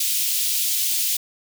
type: high-pass noise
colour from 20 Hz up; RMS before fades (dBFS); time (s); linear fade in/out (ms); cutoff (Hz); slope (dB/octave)
white; -22; 0-1.17; 5; 2800; 24
effects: none